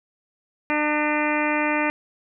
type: harmonic tone with a mistuned harmonic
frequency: 300 Hz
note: D4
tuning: 37 cents sharp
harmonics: 1 / 2 / 3 / 4 / 5 / 6 / 7 / 8 / 9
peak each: -25 / -28 / -27 / -31 / -32 / -30 / -29 / -28 / -35 dBFS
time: 0.7-1.9 s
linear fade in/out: 0 ms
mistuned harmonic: 7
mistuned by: -43 cents
effects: none